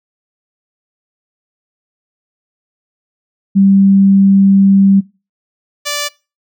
sine / 5% pulse tone pair in turn, 195.7 / 584.6 Hz, G3 / D5, -3 / -8 cents, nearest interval octave + perfect fifth, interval 1895 cents, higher second, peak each -5 dBFS, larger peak neither, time 3.55-5.01 / 5.85-6.09 s, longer first, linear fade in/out 20 ms, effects noise-tail reverb RT60 0.3 s tail -23 dB re dry

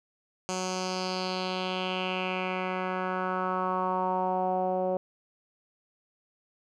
10% pulse tone with low-pass filter sweep, 185 Hz, F#3, in tune, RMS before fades -30 dBFS, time 0.49-4.97 s, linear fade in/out 0 ms, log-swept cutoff 6800 to 590 Hz, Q 3.4, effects none

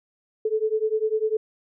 sine beating tone pair, 430 / 440 Hz, A4 / A4, -40 / 0 cents, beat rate 10 Hz, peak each -24 dBFS, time 0.45-1.37 s, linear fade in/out 5 ms, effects none

